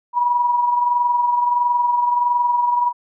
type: tone pair together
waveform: sine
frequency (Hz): 967 / 988.5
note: B5 / B5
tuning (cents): -37 / +1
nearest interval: unison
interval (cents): 38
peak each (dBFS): -15 / -25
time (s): 0.13-2.93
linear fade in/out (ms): 50
effects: none